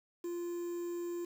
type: tone with quantisation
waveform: triangle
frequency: 346.6 Hz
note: F4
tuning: 13 cents flat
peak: -34 dBFS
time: 0.24-1.25 s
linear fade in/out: 5 ms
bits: 9
effects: none